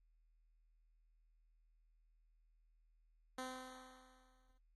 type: tone with exponential decay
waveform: 10% pulse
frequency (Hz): 257.3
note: C4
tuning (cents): -29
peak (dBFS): -34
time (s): 3.38-4.58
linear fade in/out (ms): 5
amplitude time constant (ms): 260
effects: added 40 Hz sine -70 dBFS peak until 4.75 s + AAC 32 kbps